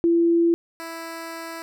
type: tone pair in turn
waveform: sine / 10% pulse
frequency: 337.8 / 329.9 Hz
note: E4 / E4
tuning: +42 / +1 cents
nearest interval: unison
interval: 41 cents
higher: first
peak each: -15 / -24 dBFS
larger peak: first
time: 0.04-0.54 / 0.8-1.62 s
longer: second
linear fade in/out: 0 ms
effects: none